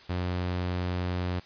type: tone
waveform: sawtooth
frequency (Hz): 90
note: F#2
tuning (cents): -47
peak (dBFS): -24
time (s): 0.09-1.4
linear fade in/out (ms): 10
effects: white hiss -52 dBFS RMS until 1.45 s + resampled to 11025 Hz